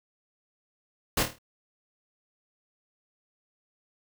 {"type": "noise with echo", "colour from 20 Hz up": "pink", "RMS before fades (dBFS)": -25, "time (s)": [1.17, 1.23], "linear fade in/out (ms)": 5, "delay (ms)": 26, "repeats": 6, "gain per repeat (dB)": -6, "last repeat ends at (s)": 1.386, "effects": []}